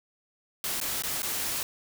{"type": "noise with dropouts", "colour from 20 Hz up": "white", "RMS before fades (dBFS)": -31, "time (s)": [0.64, 1.63], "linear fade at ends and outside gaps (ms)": 1, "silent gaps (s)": [[0.802, 0.813], [1.022, 1.036], [1.221, 1.23]], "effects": []}